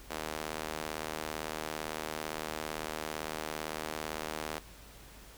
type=tone with high-pass filter; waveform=sawtooth; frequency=77.78 Hz; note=D#2; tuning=in tune; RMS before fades=-39 dBFS; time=0.1-4.59 s; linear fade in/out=10 ms; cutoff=440 Hz; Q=0.7; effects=added 50 Hz sine -54 dBFS peak until 5.37 s + pink hiss -54 dBFS RMS until 5.37 s